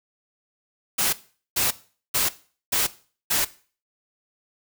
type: noise bursts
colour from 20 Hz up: white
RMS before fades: -22 dBFS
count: 5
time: 0.98-3.45 s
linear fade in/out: 10 ms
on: 150 ms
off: 430 ms
effects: noise-tail reverb RT60 0.4 s tail -17 dB re dry